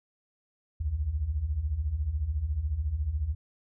sine beating tone pair, 64.5 / 78.5 Hz, C2 / D#2, -24 / +16 cents, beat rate 14 Hz, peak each -33 / -28 dBFS, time 0.8-3.35 s, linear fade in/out 10 ms, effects none

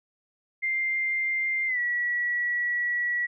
sine tone with pitch glide, 2098 to 1935 Hz, C7 to B6, +4 to -36 cents, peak -24 dBFS, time 0.62-3.27 s, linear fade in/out 20 ms, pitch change -140 cents, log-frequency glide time 1.67-1.79 s, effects none

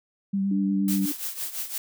sine tone with vibrato, 196 Hz, G3, in tune, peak -22 dBFS, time 0.33-1.06 s, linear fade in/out 10 ms, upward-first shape triangle, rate 8.5 Hz, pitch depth 24 cents each way
sine tone, 292.1 Hz, D4, 9 cents flat, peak -27 dBFS, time 0.51-1.12 s, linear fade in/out 5 ms
blue noise with tremolo, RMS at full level -29 dBFS, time 0.88-1.78 s, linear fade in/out 2 ms, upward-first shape triangle, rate 5.9 Hz, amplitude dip 80%
effects none

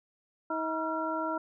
harmonic tone with a mistuned harmonic, 318.8 Hz, D#4, 42 cents sharp, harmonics 1 / 2 / 3 / 4, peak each -35 / -35 / -35 / -35 dBFS, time 0.5-1.38 s, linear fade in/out 5 ms, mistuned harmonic 4, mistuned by +120 cents, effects none

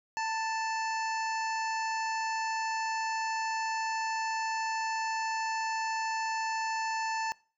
harmonic tone with a mistuned harmonic, 880 Hz, A5, in tune, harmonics 1 / 2 / 3 / 5 / 6 / 7 / 8, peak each -31 / -37 / -41 / -45 / -47 / -48 / -49 dBFS, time 0.17-7.32 s, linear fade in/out 0 ms, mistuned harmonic 1, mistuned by +27 cents, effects noise-tail reverb RT60 0.4 s tail -22 dB re dry

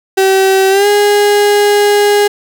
35% pulse tone with pitch glide, 383.8 to 411.3 Hz, G4 to G#4, -37 to -17 cents, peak -5 dBFS, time 0.17-2.28 s, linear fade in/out 10 ms, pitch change +120 cents, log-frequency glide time 0.7-0.87 s, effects none

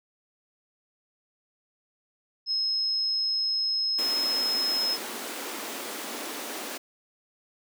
sine tone, 5160 Hz, E8, 38 cents flat, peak -24 dBFS, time 2.46-4.98 s, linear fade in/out 50 ms
pink high-pass noise, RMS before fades -36 dBFS, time 3.98-6.78 s, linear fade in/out 10 ms, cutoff 230 Hz, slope 48 dB/octave
effects none

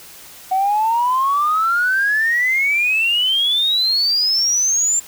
sine exponential sweep, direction up, 743 to 7360 Hz, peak -13 dBFS, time 0.51-5 s, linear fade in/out 10 ms, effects tanh soft clip ceiling -9 dBFS + white hiss -40 dBFS RMS until 5.07 s

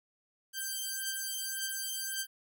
5% pulse beating tone pair, 1568 / 1569.8 Hz, G6 / G6, 0 / +2 cents, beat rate 1.8 Hz, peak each -26 / -27 dBFS, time 0.53-2.27 s, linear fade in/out 50 ms, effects none

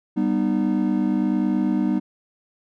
triangle chord, G augmented, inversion none, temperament just, 196 / 245 / 306.2 Hz, G3 / B3 / D#4, 0 / -14 / -28 cents, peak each -21 dBFS, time 0.16-2 s, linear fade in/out 20 ms, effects none

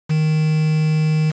triangle tone with quantisation, 155.56 Hz, D#3, in tune, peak -12 dBFS, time 0.09-1.32 s, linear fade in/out 20 ms, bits 5, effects resampled to 16000 Hz

